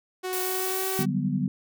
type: tone with pitch glide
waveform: sawtooth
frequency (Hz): 370 to 379.7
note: F#4 to F#4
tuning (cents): 0 to +45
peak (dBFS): -25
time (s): 0.23-1.06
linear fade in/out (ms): 20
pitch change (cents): +45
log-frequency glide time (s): 0.41-0.87
type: noise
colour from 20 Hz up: blue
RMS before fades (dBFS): -31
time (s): 0.33-1.03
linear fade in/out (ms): 0
type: chord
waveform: sine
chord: G major seventh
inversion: second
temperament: equal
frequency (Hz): 146.83 / 185 / 196 / 246.9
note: D3 / F#3 / G3 / B3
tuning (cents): 0 / 0 / 0 / 0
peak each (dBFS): -29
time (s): 0.99-1.48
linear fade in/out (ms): 2
effects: none